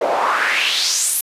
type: noise with band-pass filter sweep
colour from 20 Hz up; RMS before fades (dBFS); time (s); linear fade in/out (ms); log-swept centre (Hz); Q
pink; -18; 0.01-1.21; 5; 530 to 12000; 3.3
effects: high-pass 300 Hz 12 dB/octave + resampled to 32000 Hz